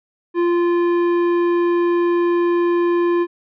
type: tone with tanh clipping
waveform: triangle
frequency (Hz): 346.5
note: F4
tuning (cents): -14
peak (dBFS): -16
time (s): 0.34-3.27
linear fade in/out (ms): 50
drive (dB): 16
effects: none